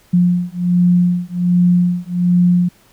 sine beating tone pair, 176.6 / 177.9 Hz, F3 / F3, +20 / +32 cents, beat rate 1.3 Hz, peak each -14 dBFS, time 0.13-2.69 s, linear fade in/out 10 ms, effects pink hiss -51 dBFS RMS until 2.92 s

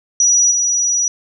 sine tone with level steps, 5840 Hz, F#8, 24 cents flat, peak -9 / -13 dBFS, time 0.2-1.08 s, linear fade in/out 2 ms, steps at 0.51 s, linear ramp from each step 5 ms, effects none

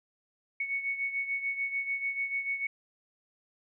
sine beating tone pair, 2217 / 2223.8 Hz, C#7 / C#7, 0 / +5 cents, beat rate 6.8 Hz, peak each -31 / -37 dBFS, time 0.6-2.67 s, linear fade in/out 5 ms, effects none

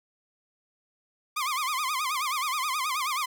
sawtooth tone with vibrato, 1128 Hz, C#6, 30 cents sharp, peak -23 dBFS, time 1.36-3.26 s, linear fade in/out 10 ms, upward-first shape sine, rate 9.4 Hz, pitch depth 180 cents each way, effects none

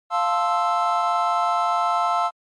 triangle chord, F major seventh, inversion none, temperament equal, 698.5 / 880 / 1046.5 / 1318.5 Hz, F5 / A5 / C6 / E6, 0 / 0 / 0 / 0 cents, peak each -21 / -24 / -24 / -21 dBFS, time 0.1-2.31 s, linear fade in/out 50 ms, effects MP3 48 kbps

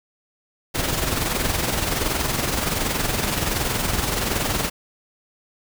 pink noise with amplitude modulation, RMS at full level -21 dBFS, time 0.74-4.7 s, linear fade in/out 20 ms, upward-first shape sine, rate 21.3 Hz, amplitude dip 50%, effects none

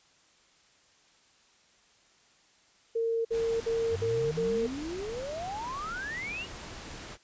sine tone bursts, 457.2 Hz, A#4, 34 cents flat, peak -26 dBFS, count 5, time 2.95-4.67 s, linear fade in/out 10 ms, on 300 ms, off 55 ms
pink noise, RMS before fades -43 dBFS, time 3.3-7.18 s, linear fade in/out 50 ms
sine exponential sweep, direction up, 84.2 to 2953 Hz, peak -34 dBFS, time 3.89-6.47 s, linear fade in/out 50 ms
effects white hiss -63 dBFS RMS until 7.23 s + resampled to 16000 Hz

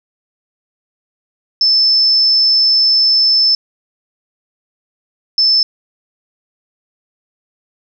sine tone bursts at uneven times, 5270 Hz, E8, 1 cent flat, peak -8 dBFS, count 2, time 1.61-3.55 / 5.38-5.63 s, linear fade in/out 2 ms, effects 8-bit

